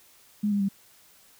sine tone with pitch steps, 208.4 / 202.5 / 196.7 Hz, G#3 / G#3 / G3, +6 / -43 / +6 cents, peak -22 dBFS, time 0.43-0.688 s, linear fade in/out 10 ms, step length 86 ms, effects white hiss -57 dBFS RMS until 1.39 s

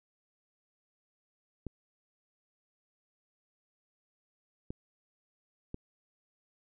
clicks, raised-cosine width 3 ms, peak -25 dBFS, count 3, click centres 1.667 / 4.705 / 5.744 s, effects none

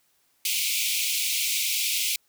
pink high-pass noise, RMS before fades -26 dBFS, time 0.45-2.16 s, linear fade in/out 2 ms, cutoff 2200 Hz, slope 96 dB/octave, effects white hiss -67 dBFS RMS until 2.28 s

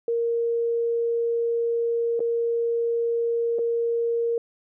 sine tone with dropouts, 466.2 Hz, A#4, in tune, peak -21 dBFS, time 0.08-4.38 s, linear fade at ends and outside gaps 2 ms, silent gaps 2.194-2.203 / 3.586-3.59 s, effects none

